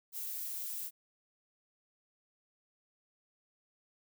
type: noise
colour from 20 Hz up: violet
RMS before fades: -40 dBFS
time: 0.12-0.91 s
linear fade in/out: 50 ms
effects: none